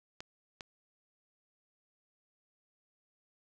clicks, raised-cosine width 0.2 ms, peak -25 dBFS, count 2, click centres 0.205 / 0.608 s, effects none

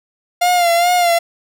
45% pulse tone with vibrato, 698.5 Hz, F5, in tune, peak -11 dBFS, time 0.41-1.19 s, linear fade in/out 10 ms, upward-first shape sine, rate 2.4 Hz, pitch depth 50 cents each way, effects none

